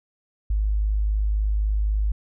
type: tone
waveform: sine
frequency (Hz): 51.91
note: G#1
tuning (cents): 0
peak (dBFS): -19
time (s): 0.5-2.12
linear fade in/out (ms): 5
effects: none